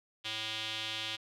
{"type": "tone with band-pass filter", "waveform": "square", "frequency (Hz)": 110, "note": "A2", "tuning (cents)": 0, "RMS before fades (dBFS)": -38, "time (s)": [0.24, 1.17], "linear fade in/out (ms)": 20, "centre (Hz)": 3300, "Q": 3.5, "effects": []}